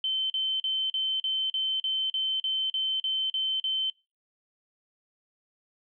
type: tone bursts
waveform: sine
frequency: 3083 Hz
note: G7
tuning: 29 cents flat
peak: -25 dBFS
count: 13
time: 0.04-3.9 s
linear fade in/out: 2 ms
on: 260 ms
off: 40 ms
effects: noise-tail reverb RT60 0.3 s tail -26 dB re dry